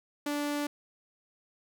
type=tone; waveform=sawtooth; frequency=291.6 Hz; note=D4; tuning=12 cents flat; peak=-26 dBFS; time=0.26-0.67 s; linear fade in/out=5 ms; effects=none